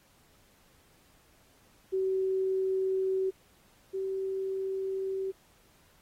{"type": "tone pair in turn", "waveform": "sine", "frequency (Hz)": [380, 384], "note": ["F#4", "G4"], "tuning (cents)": [46, -36], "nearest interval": "unison", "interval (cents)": 18, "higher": "second", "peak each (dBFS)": [-26, -30], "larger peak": "first", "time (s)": [[1.92, 3.31], [3.93, 5.32]], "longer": "neither", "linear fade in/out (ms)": 20, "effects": ["pink hiss -64 dBFS RMS until 6.01 s", "AAC 48 kbps"]}